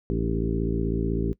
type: harmonic tone with a mistuned harmonic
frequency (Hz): 56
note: A1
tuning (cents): +31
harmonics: 1 / 2 / 3 / 4 / 5 / 6 / 7 / 8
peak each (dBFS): -28 / -32 / -30 / -32 / -32 / -34 / -31 / -38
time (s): 0.1-1.33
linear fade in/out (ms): 0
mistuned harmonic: 6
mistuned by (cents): -51
effects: noise-tail reverb RT60 0.1 s tail -20 dB re dry